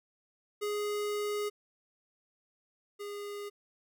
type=tone pair in turn; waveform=square; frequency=415.3 / 409.1 Hz; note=G#4 / G#4; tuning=0 / -26 cents; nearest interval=unison; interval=26 cents; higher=first; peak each=-32 / -39 dBFS; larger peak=first; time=0.61-1.5 / 2.99-3.5 s; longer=first; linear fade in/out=20 ms; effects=none